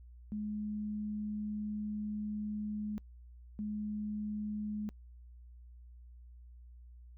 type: tone bursts at uneven times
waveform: sine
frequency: 210.6 Hz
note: G#3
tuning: 24 cents sharp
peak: -35 dBFS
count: 2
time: 0.32-2.98 / 3.59-4.89 s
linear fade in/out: 0 ms
effects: noise-tail reverb RT60 0.1 s tail -26 dB re dry + added 60 Hz sine -51 dBFS peak until 7.17 s